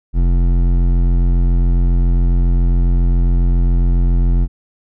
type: tone with hard clipping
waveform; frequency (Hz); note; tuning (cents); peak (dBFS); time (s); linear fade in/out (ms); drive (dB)
sine; 43.65; F1; 0; -12; 0.13-4.48; 50; 12
effects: none